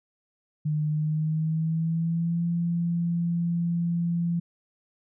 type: tone with pitch glide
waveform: sine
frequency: 152 to 170.61 Hz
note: D#3 to F3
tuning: -40 to -40 cents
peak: -23 dBFS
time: 0.65-4.4 s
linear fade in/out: 10 ms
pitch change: +200 cents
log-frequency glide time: 0.9-2.45 s
effects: none